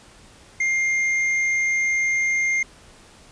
triangle tone with hard clipping, 2113 Hz, C7, 16 cents sharp, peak -20 dBFS, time 0.6-2.63 s, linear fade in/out 5 ms, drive 8 dB, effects pink hiss -49 dBFS RMS until 3.31 s + resampled to 22050 Hz

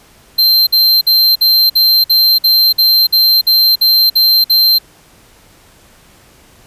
square tone bursts, 4138 Hz, C8, 20 cents flat, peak -7 dBFS, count 13, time 0.38-4.786 s, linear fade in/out 10 ms, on 290 ms, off 53 ms, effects pink hiss -45 dBFS RMS until 6.66 s + resampled to 32000 Hz

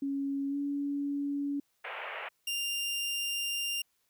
sine tone with pitch glide, 277.2 to 283.8 Hz, C#4 to C#4, 0 to +41 cents, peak -30 dBFS, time 0.02-1.6 s, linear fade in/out 5 ms, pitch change +41 cents, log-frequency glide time 0.49-0.56 s
white band-pass noise, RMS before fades -40 dBFS, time 1.84-2.29 s, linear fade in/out 10 ms, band 450 to 2700 Hz, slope 48 dB/octave
sawtooth tone, 2794 Hz, F7, in tune, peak -28 dBFS, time 2.47-3.82 s, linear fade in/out 5 ms
effects white hiss -75 dBFS RMS until 4.09 s

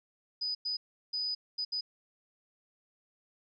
sine tone bursts at uneven times, 4978 Hz, D#8, in tune, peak -31 dBFS, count 5, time 0.41-0.55 / 0.65-0.77 / 1.13-1.35 / 1.58-1.65 / 1.72-1.81 s, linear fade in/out 10 ms, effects none

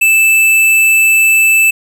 sine tone with hard clipping, 2637 Hz, E7, in tune, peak -7 dBFS, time 0.01-1.71 s, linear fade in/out 10 ms, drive 16 dB, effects none

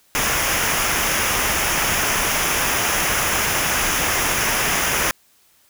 pink noise with comb filter, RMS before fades -20 dBFS, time 0.15-5.11 s, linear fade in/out 0 ms, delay 0.24 ms, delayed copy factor -0.65, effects white hiss -57 dBFS RMS until 5.69 s

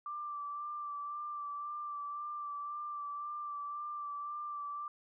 sine tone with vibrato, 1174.7 Hz, D6, in tune, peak -38 dBFS, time 0.06-4.88 s, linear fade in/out 2 ms, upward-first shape sine, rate 1.9 Hz, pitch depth 23 cents each way, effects none

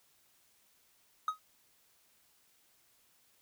triangle tone with exponential decay, 1262 Hz, D#6, 24 cents sharp, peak -24 dBFS, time 1.28-1.39 s, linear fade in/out 2 ms, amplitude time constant 22 ms, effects white hiss -69 dBFS RMS until 3.41 s

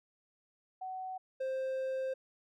sine / triangle tone pair in turn, 750 / 525.8 Hz, F#5 / C5, +23 / +8 cents, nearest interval tritone, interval 615 cents, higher first, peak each -38 / -31 dBFS, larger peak second, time 0.81-1.18 / 1.4-2.14 s, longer second, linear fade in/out 10 ms, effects none

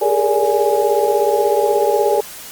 sine tone cluster, 403.7 / 420.2 / 463.1 / 577 / 831 Hz, G#4 / G#4 / A#4 / D5 / G#5, -49 / +20 / -11 / -31 / +1 cents, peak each -19 dBFS, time 0.01-2.21 s, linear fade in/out 10 ms, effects white hiss -34 dBFS RMS until 2.51 s + Opus 24 kbps

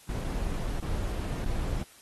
brown noise with dropouts, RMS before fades -31 dBFS, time 0.09-1.83 s, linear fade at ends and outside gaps 2 ms, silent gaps 0.241-0.245 / 0.801-0.825 / 1.449-1.46 s, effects white hiss -55 dBFS RMS until 2.01 s + AAC 32 kbps

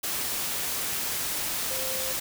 sine tone in noise, 523.3 Hz, C5, in tune, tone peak -36 dBFS, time 1.7-2.13 s, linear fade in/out 10 ms, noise white, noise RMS -30 dBFS, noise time 0.03-2.2 s, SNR -9 dB, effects none

